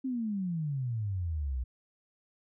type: exponential sweep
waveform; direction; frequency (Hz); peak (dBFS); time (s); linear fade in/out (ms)
sine; down; 269.4 to 59.9; -30; 0.04-1.64; 10
effects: none